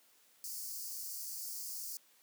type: high-pass noise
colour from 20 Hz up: white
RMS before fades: -43 dBFS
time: 0.44-1.97 s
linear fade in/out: 0 ms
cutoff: 4500 Hz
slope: 96 dB/octave
effects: white hiss -67 dBFS RMS until 2.22 s + high-pass 200 Hz 12 dB/octave